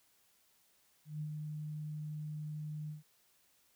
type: tone with ADSR envelope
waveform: sine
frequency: 151.9 Hz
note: D#3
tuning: 41 cents flat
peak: -36 dBFS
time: 1.05-3.03 s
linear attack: 160 ms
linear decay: 69 ms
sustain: -3 dB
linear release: 140 ms
effects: white hiss -71 dBFS RMS until 3.75 s